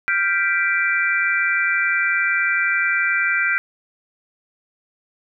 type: chord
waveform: sine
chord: G dominant seventh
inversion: third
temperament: equal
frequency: 1396.9 / 1568 / 1975.5 / 2349 Hz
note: F6 / G6 / B6 / D7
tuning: 0 / 0 / 0 / 0 cents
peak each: -23 / -21 / -23 / -22 dBFS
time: 0.08-3.58 s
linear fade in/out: 0 ms
effects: none